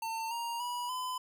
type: tone with pitch steps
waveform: square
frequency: 901 / 936.6 / 973.5 / 1011.9 Hz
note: A5 / A#5 / B5 / B5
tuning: +41 / +8 / -25 / +42 cents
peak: -35 dBFS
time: 0.02-1.18 s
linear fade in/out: 5 ms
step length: 290 ms
effects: none